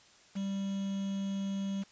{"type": "tone with quantisation", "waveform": "triangle", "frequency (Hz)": 196, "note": "G3", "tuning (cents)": 0, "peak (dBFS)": -30, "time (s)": [0.35, 1.84], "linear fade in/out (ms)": 20, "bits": 8, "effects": ["white hiss -60 dBFS RMS until 1.91 s", "resampled to 16000 Hz"]}